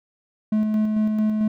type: tone with tremolo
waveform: triangle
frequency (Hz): 214.9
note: A3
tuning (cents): -41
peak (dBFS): -15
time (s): 0.52-1.48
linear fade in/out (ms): 5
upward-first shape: square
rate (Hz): 4.5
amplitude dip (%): 30
effects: none